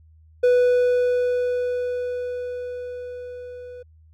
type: tone with level ramp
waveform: triangle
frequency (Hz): 493.9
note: B4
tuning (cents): 0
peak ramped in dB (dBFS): -11 to -34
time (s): 0.43-3.83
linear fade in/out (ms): 10
effects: added 79 Hz sine -49 dBFS peak until 4.13 s